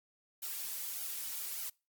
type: noise with flanger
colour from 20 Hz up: blue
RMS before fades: -40 dBFS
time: 0.42-1.7 s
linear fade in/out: 10 ms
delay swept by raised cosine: 1.3 to 4.7 ms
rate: 1.7 Hz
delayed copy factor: +0.95
effects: noise-tail reverb RT60 0.3 s tail -25 dB re dry + Opus 48 kbps